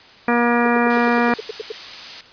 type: harmonic tone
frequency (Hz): 238.5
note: A#3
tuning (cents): +40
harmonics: 1 / 2 / 3 / 4 / 5 / 6 / 7 / 8 / 10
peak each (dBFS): -18 / -21 / -23 / -24 / -25 / -26 / -26 / -27 / -28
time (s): 0.28-1.34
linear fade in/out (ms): 2
type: tone bursts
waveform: sine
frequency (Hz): 440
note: A4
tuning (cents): 0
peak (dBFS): -23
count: 11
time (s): 0.65-1.72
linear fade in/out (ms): 5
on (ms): 20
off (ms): 85
type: noise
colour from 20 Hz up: blue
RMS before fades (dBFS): -27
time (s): 0.9-2.21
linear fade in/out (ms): 2
effects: white hiss -45 dBFS RMS until 2.32 s + resampled to 11025 Hz